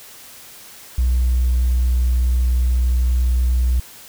triangle tone, 61.74 Hz, B1, in tune, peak -10 dBFS, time 0.98-3.8 s, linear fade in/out 5 ms, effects tanh soft clip ceiling -11 dBFS + white hiss -41 dBFS RMS until 4.08 s

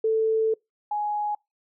sine tone pair in turn, 442.3 / 835 Hz, A4 / G#5, +9 / +9 cents, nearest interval major seventh, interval 1100 cents, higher second, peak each -19 / -24 dBFS, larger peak first, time 0.04-0.54 / 0.91-1.35 s, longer first, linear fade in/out 5 ms, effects noise-tail reverb RT60 0.2 s tail -26 dB re dry

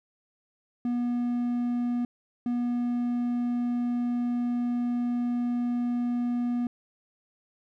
triangle tone bursts at uneven times, 242 Hz, B3, 35 cents flat, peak -23 dBFS, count 2, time 0.85-2.05 / 2.46-6.67 s, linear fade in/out 2 ms, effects none

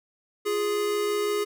square tone pair together, 349.2 / 415 Hz, F4 / G#4, 0 / -1 cents, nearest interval minor third, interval 299 cents, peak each -34 / -25 dBFS, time 0.45-1.45 s, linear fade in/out 20 ms, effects none

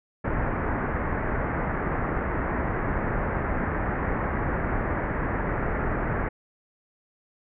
pink low-pass noise, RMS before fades -27 dBFS, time 0.24-6.29 s, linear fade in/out 10 ms, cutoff 2000 Hz, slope 48 dB/octave, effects none

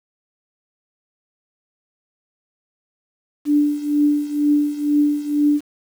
sine tone with tremolo, 293.7 Hz, D4, in tune, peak -11 dBFS, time 3.45-5.61 s, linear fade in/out 50 ms, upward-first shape triangle, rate 2.1 Hz, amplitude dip 85%, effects 7-bit

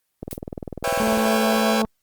click train, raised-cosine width 2 ms, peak -17 dBFS, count 20, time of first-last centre 0.23-1.175 s, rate 20.1 Hz
blue noise with exponential decay, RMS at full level -28 dBFS, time 0.31-0.4 s, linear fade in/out 0 ms, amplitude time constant 19 ms
sawtooth chord, C# half-diminished seventh, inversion third, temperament just, 498.9 / 554.4 / 665.2 / 798.3 Hz, B4 / C#5 / E5 / G5, +17 / 0 / +16 / +31 cents, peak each -22 dBFS, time 0.84-1.82 s, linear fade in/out 2 ms
harmonic tone, 220 Hz, A3, in tune, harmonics 1 / 2 / 3 / 4 / 5, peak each -21 / -27 / -31 / -33 / -35 dBFS, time 1-1.85 s, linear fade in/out 0 ms
effects white hiss -73 dBFS RMS until 2.02 s + Opus 24 kbps

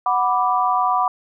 sine chord, B minor, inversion second, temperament equal, 740 / 987.8 / 1174.7 Hz, F#5 / B5 / D6, 0 / 0 / 0 cents, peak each -20 dBFS, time 0.06-1.08 s, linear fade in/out 2 ms, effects none

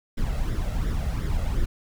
brown noise with flanger, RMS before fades -25 dBFS, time 0.17-1.66 s, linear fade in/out 10 ms, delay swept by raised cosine 0.55 to 1.54 ms, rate 2.8 Hz, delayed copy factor +0.6, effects none

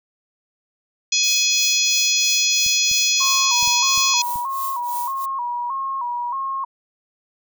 harmonic tone, 840 Hz, G#5, 19 cents sharp, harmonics 3 / 4 / 5 / 6 / 7 / 8, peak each -23 / -23 / -23 / -23 / -23 / -23 dBFS, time 1.12-4.22 s, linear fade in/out 5 ms
violet noise with tremolo, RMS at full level -29 dBFS, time 1.23-5.26 s, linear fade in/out 10 ms, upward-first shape triangle, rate 3 Hz, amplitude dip 95%
clicks, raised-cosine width 5 ms, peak -27 dBFS, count 6, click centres 2.664 / 2.914 / 3.628 / 3.676 / 3.977 / 4.358 s
sine tone with vibrato, 1020 Hz, C6, 44 cents flat, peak -22 dBFS, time 3.2-6.65 s, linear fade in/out 10 ms, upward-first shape square, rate 1.6 Hz, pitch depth 99 cents each way
effects none

